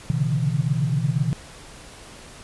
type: tone cluster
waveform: sine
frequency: 122.2 / 138.2 / 146.4 / 164.3 Hz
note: B2 / C#3 / D3 / E3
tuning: -18 / -5 / -5 / -5 cents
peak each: -25 dBFS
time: 0.1-1.33 s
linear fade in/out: 0 ms
effects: pink hiss -43 dBFS RMS until 2.43 s + resampled to 24000 Hz